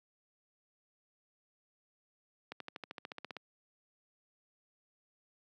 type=accelerating click train; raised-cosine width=0.3 ms; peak=-26 dBFS; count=13; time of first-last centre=2.52-3.367 s; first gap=83 ms; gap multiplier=0.97; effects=high-pass 200 Hz 12 dB/octave